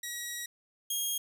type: tone pair in turn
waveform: 10% pulse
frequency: 1914 / 3252 Hz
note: A#6 / G#7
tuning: +45 / -37 cents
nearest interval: major sixth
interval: 918 cents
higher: second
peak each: -27 / -22 dBFS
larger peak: second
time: 0.03-0.46 / 0.9-1.18 s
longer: first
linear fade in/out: 5 ms
effects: none